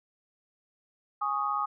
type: chord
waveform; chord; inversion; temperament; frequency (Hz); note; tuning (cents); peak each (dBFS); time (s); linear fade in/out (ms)
sine; Ab suspended fourth; none; equal; 830.6 / 1108.7 / 1244.5; Ab5 / Db6 / Eb6; 0 / 0 / 0; -33 / -33 / -29; 1.21-1.66; 10
effects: none